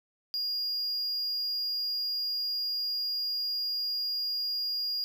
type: tone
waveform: triangle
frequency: 4841 Hz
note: D#8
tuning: 48 cents flat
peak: -28 dBFS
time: 0.34-5.04 s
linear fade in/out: 0 ms
effects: none